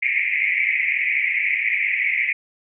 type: band-pass noise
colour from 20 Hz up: white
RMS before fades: -21 dBFS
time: 0.02-2.33 s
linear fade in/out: 10 ms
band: 2000 to 2400 Hz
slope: 96 dB/octave
effects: none